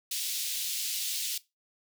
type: high-pass noise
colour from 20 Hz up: pink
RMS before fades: -33 dBFS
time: 0.11-1.38 s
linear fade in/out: 5 ms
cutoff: 3100 Hz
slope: 24 dB/octave
effects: noise-tail reverb RT60 0.2 s tail -18 dB re dry